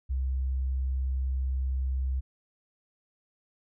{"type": "tone", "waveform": "sine", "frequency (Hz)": 65.41, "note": "C2", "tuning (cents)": 0, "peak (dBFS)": -26, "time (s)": [0.09, 2.21], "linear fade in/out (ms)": 20, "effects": []}